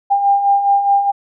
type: beating tone pair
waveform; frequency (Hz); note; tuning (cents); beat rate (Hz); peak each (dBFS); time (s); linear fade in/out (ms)
sine; 796 / 800.8; G5 / G5; +26 / +37; 4.8; -19 / -11; 0.1-1.12; 20
effects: none